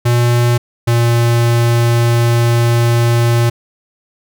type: tone pair in turn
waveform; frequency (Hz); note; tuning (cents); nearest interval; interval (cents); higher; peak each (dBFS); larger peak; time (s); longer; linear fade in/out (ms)
square; 120.1 / 117.97; B2 / A#2; -48 / +21; unison; 31; first; -10; neither; 0.05-0.58 / 0.87-3.5; second; 10
effects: none